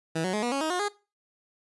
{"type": "tone with pitch steps", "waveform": "15% pulse", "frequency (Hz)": [162.1, 185.13, 211.4, 241.5, 275.8, 315, 359.7, 410.8], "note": ["E3", "F#3", "G#3", "B3", "C#4", "D#4", "F#4", "G#4"], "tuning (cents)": [-29, 1, 31, -39, -9, 21, -49, -19], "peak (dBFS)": -20, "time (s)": [0.15, 0.886], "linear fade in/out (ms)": 10, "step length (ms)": 92, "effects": ["noise-tail reverb RT60 0.3 s tail -20 dB re dry", "resampled to 24000 Hz"]}